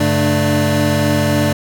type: tone cluster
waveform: square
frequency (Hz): 97.9 / 143.1 / 219.7 / 297.3 / 586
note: G2 / D3 / A3 / D4 / D5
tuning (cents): -2 / -45 / -2 / +21 / -4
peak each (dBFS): -20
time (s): 0-1.53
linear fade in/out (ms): 5
effects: none